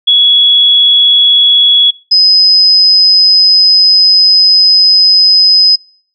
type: tone pair in turn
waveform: sine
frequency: 3366 / 5043 Hz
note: G#7 / D#8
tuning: +23 / +22 cents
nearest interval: perfect fifth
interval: 699 cents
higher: second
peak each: -3 dBFS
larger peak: neither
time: 0.07-1.91 / 2.11-5.76 s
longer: second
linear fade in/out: 10 ms
effects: noise-tail reverb RT60 0.5 s tail -26 dB re dry